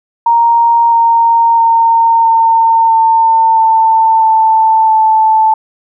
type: tone with pitch steps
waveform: sine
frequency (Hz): 932.3 / 924.3 / 916.3 / 908.4 / 900.5 / 892.8 / 885.1 / 877.4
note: A#5 / A#5 / A#5 / A#5 / A5 / A5 / A5 / A5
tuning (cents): 0 / -15 / -30 / -45 / +40 / +25 / +10 / -5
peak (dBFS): -5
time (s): 0.26-5.54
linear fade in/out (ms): 5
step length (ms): 660
effects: none